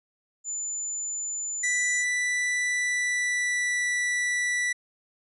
sine tone, 7040 Hz, A8, in tune, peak -29 dBFS, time 0.44-2.05 s, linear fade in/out 50 ms
45% pulse tone with pitch glide, 1975.5 to 1963 Hz, B6 to B6, 0 to -11 cents, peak -24 dBFS, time 1.63-4.73 s, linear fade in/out 10 ms, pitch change -11 cents, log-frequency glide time 2.69-3.88 s
effects resampled to 24000 Hz

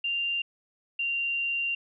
sine tone pair in turn, 2786 / 2772 Hz, F7 / F7, -5 / -14 cents, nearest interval unison, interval 9 cents, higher first, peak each -26 dBFS, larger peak neither, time 0.04-0.42 / 0.99-1.75 s, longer second, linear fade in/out 5 ms, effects none

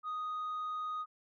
sine tone, 1244.5 Hz, D#6, in tune, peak -33 dBFS, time 0.03-1.06 s, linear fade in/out 50 ms, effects tanh soft clip ceiling -34 dBFS

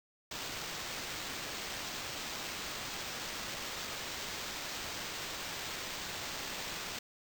blue noise with sample-and-hold, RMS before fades -41 dBFS, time 0.31-6.99 s, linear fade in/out 5 ms, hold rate 11025 Hz, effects none

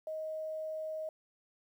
sine tone with quantisation, 628 Hz, D#5, 16 cents sharp, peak -36 dBFS, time 0.07-1.09 s, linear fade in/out 2 ms, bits 11, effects none

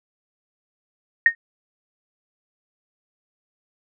sine tone with exponential decay, 1850 Hz, A#6, 14 cents flat, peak -6 dBFS, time 1.26-1.35 s, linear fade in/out 2 ms, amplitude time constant 18 ms, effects none

